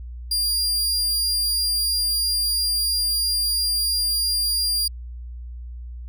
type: tone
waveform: sawtooth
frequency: 4799 Hz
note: D8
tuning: 37 cents sharp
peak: -17 dBFS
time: 0.31-4.88 s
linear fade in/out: 5 ms
effects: added 60 Hz sine -32 dBFS peak until 6.08 s